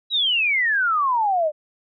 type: exponential sweep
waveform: sine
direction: down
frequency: 3951 to 587.3 Hz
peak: -17 dBFS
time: 0.1-1.52 s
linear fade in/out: 50 ms
effects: none